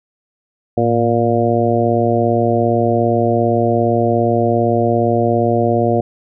harmonic tone with a mistuned harmonic, 117.4 Hz, A#2, 13 cents sharp, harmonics 1 / 2 / 3 / 4 / 5 / 6, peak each -19 / -19 / -19 / -19 / -19 / -19 dBFS, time 0.77-6.01 s, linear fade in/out 5 ms, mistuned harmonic 1, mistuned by -80 cents, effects none

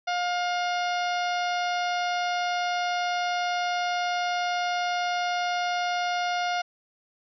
harmonic tone with a mistuned harmonic, 710 Hz, F5, 28 cents sharp, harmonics 1 / 2 / 3 / 4 / 5 / 6 / 7 / 8, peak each -26 / -32 / -36 / -38 / -40 / -42 / -43 / -44 dBFS, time 0.07-6.62 s, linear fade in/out 10 ms, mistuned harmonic 6, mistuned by +17 cents, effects none

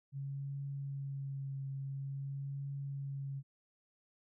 sine tone with vibrato, 137.9 Hz, C#3, 9 cents flat, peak -38 dBFS, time 0.12-3.43 s, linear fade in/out 50 ms, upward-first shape triangle, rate 0.48 Hz, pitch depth 22 cents each way, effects none

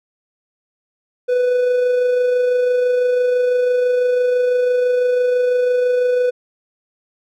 triangle tone with amplitude modulation, 496.3 Hz, B4, 8 cents sharp, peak -10 dBFS, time 1.28-6.31 s, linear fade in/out 20 ms, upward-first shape sine, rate 26 Hz, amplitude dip 30%, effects none

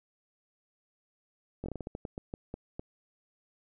slowing click train, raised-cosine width 2 ms, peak -24 dBFS, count 13, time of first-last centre 1.64-2.795 s, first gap 20 ms, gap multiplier 1.26, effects none

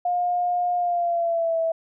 sine tone with pitch glide, 711 to 655.8 Hz, F5 to E5, +31 to -9 cents, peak -20 dBFS, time 0.05-1.72 s, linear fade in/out 5 ms, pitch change -140 cents, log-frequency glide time 0.76-1.59 s, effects none

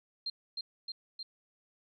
sine tone with echo, 4183 Hz, C8, 1 cent flat, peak -33 dBFS, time 0.26-0.3 s, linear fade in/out 5 ms, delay 310 ms, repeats 3, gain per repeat -2 dB, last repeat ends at 1.23 s, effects none

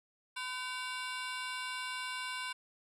20% pulse ring-modulated tone, 1268 Hz, D#6, 32 cents sharp, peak -29 dBFS, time 0.36-2.53 s, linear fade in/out 10 ms, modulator 254 Hz, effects low-pass 9000 Hz 12 dB/octave

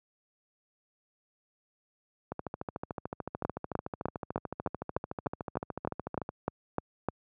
two click trains, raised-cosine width 1 ms, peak -15 / -21 dBFS, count 13 / 55, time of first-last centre 3.45-7.086 / 2.32-6.291 s, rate 3.3 / 13.6 Hz, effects high-pass 80 Hz 12 dB/octave

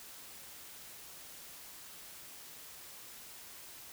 silence, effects white hiss -51 dBFS RMS until 3.92 s

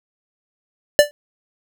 square tone with exponential decay, 587.3 Hz, D5, in tune, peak -3 dBFS, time 0.99-1.11 s, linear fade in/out 0 ms, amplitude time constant 24 ms, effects none

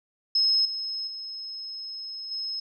sine tone with level steps, 5170 Hz, E8, 34 cents flat, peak -19 / -29 / -34 / -29 dBFS, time 0.35-2.6 s, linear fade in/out 5 ms, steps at 0.65 / 1.07 / 2.31 s, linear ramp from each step 5 ms, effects none

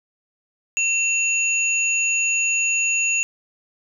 sine tone pair together, 2700 / 6804 Hz, E7 / G#8, +41 / +41 cents, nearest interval octave + major third, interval 1600 cents, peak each -19 / -23 dBFS, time 0.77-3.23 s, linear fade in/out 0 ms, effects none

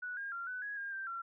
sine tone with pitch steps, 1475 / 1617 / 1383 / 1500 / 1664 / 1613 / 1570 / 1364 Hz, F#6 / G#6 / F6 / F#6 / G#6 / G6 / G6 / F6, -6 / -47 / -17 / +23 / +3 / +49 / +2 / -41 cents, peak -38 dBFS, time 0.02-1.22 s, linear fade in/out 10 ms, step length 150 ms, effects none

